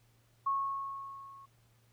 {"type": "tone with level ramp", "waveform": "sine", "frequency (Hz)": 1097, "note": "C#6", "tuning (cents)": -18, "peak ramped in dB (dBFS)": [-27, -51], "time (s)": [0.46, 1.46], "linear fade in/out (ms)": 10, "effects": ["added 116 Hz sine -66 dBFS peak until 1.92 s", "pink hiss -71 dBFS RMS until 1.92 s"]}